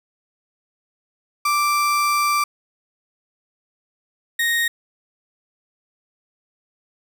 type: tone pair in turn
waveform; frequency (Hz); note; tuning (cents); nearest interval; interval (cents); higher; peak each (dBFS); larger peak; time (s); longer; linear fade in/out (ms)
35% pulse; 1174 / 1863.6; D6 / A#6; -1 / -1; minor sixth; 800; second; -15 / -16; first; 1.45-2.44 / 4.39-4.68; first; 5
effects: none